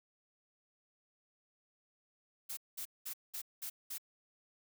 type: noise bursts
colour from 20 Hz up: blue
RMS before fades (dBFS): -42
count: 6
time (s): 2.49-3.982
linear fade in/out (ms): 10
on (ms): 82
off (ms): 200
effects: none